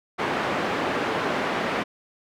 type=band-pass noise; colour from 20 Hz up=pink; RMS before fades=-26 dBFS; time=0.18-1.84 s; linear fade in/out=20 ms; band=260 to 2100 Hz; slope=12 dB/octave; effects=none